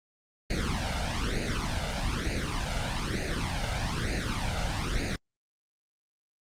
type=noise with flanger; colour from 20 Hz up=pink; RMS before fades=-29 dBFS; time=0.5-5.16 s; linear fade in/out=5 ms; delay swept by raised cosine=0.45 to 1.41 ms; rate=1.1 Hz; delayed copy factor=+1; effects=low-pass 6000 Hz 12 dB/octave + Opus 32 kbps